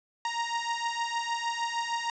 sawtooth beating tone pair, 930 / 936.5 Hz, A#5 / A#5, -4 / +8 cents, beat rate 6.5 Hz, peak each -29 / -28 dBFS, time 0.25-2.1 s, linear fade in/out 2 ms, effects resampled to 16000 Hz + 9-bit

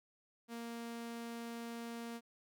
sawtooth tone, 233.1 Hz, A#3, in tune, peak -39 dBFS, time 0.48-2.21 s, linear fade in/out 50 ms, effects none

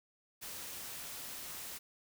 white noise, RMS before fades -45 dBFS, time 0.41-1.79 s, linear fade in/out 20 ms, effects none

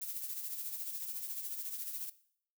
violet noise with tremolo, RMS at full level -39 dBFS, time 0.01-2.1 s, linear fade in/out 10 ms, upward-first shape sine, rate 14 Hz, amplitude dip 50%, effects noise-tail reverb RT60 0.6 s tail -17 dB re dry

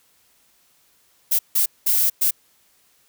violet noise bursts at uneven times, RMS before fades -18 dBFS, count 4, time 1.31-1.39 / 1.55-1.66 / 1.86-2.1 / 2.21-2.31 s, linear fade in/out 10 ms, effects white hiss -60 dBFS RMS until 3.08 s

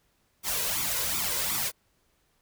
white noise with flanger, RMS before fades -29 dBFS, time 0.43-1.72 s, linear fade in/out 50 ms, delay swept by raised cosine 0.85 to 2.05 ms, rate 2.7 Hz, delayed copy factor +0.65, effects pink hiss -70 dBFS RMS until 2.41 s

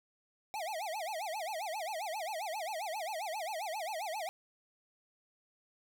square tone with vibrato, 740 Hz, F#5, in tune, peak -37 dBFS, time 0.54-4.29 s, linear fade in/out 0 ms, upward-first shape sine, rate 7.5 Hz, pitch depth 300 cents each way, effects none

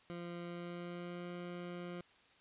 20% pulse tone with pitch glide, 173.1 to 175.92 Hz, F3 to F3, -15 to +13 cents, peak -38 dBFS, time 0.1-2.01 s, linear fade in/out 0 ms, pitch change +28 cents, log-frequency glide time 0.4-1.29 s, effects white hiss -66 dBFS RMS until 2.4 s + resampled to 8000 Hz

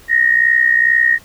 sine tone with amplitude modulation, 1864.7 Hz, A#6, in tune, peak -6 dBFS, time 0.08-1.19 s, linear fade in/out 50 ms, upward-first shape sine, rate 62.3 Hz, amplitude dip 75%, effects pink hiss -44 dBFS RMS until 1.24 s

